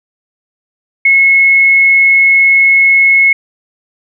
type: tone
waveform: sine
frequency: 2181 Hz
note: C#7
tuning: 29 cents flat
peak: -4 dBFS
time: 1.05-3.33 s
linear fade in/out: 5 ms
effects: none